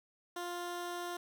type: tone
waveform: 15% pulse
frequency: 350.7 Hz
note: F4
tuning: 7 cents sharp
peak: -32 dBFS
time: 0.36-1.17 s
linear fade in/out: 5 ms
effects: none